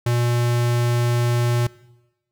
square tone, 120 Hz, B2, 49 cents flat, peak -18 dBFS, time 0.06-1.67 s, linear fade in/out 5 ms, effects noise-tail reverb RT60 1.0 s tail -21 dB re dry

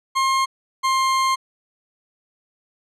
40% pulse tone pair in turn, 1067 / 1058.4 Hz, C6 / C6, +34 / +20 cents, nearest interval unison, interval 14 cents, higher first, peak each -16 dBFS, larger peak neither, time 0.15-0.46 / 0.83-1.36 s, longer second, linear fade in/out 20 ms, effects low-pass 8000 Hz 12 dB/octave

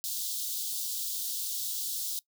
white high-pass noise, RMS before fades -34 dBFS, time 0.04-2.19 s, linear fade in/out 0 ms, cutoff 3400 Hz, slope 48 dB/octave, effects noise-tail reverb RT60 0.1 s tail -21 dB re dry

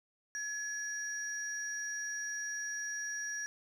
sine tone pair together, 1700 / 5718 Hz, G#6 / F8, +40 / +40 cents, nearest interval octave + major sixth, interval 2100 cents, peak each -37 / -39 dBFS, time 0.35-3.46 s, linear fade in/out 0 ms, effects tanh soft clip ceiling -30 dBFS + 11-bit

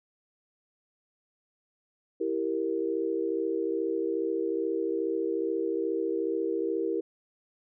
sine chord, E diminished, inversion none, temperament equal, 329.6 / 392 / 466.2 Hz, E4 / G4 / Bb4, 0 / 0 / 0 cents, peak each -31 dBFS, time 2.2-7.01 s, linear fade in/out 10 ms, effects none

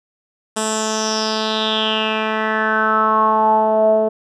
10% pulse tone with low-pass filter sweep, 218 Hz, A3, 16 cents flat, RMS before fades -17 dBFS, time 0.56-4.09 s, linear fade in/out 10 ms, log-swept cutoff 8600 to 560 Hz, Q 6.3, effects none

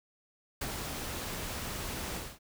pink noise with ADSR envelope, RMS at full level -34 dBFS, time 0.61-2.39 s, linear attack 7 ms, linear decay 47 ms, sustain -4 dB, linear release 230 ms, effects none

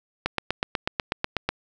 click train, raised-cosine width 0.3 ms, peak -7 dBFS, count 11, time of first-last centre 0.26-1.49 s, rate 8.13 Hz, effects none

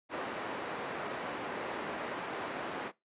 pink band-pass noise, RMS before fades -39 dBFS, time 0.09-2.92 s, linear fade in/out 50 ms, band 320 to 1900 Hz, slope 12 dB/octave, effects noise-tail reverb RT60 0.2 s tail -20 dB re dry + resampled to 8000 Hz

